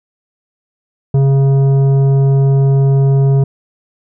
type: tone with tanh clipping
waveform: triangle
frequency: 136.9 Hz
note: C#3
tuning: 21 cents flat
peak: -9 dBFS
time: 1.14-3.44 s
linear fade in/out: 5 ms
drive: 14 dB
effects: none